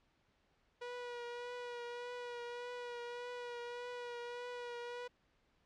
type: tone with vibrato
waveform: sawtooth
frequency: 484.2 Hz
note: B4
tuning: 34 cents flat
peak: -39 dBFS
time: 0.81-5.08 s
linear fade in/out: 10 ms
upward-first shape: triangle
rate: 1.7 Hz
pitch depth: 27 cents each way
effects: pink hiss -75 dBFS RMS until 5.65 s + low-pass 4000 Hz 12 dB/octave